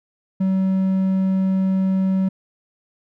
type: tone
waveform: triangle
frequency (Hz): 190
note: F#3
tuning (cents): +46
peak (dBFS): -14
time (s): 0.4-2.29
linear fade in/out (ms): 10
effects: none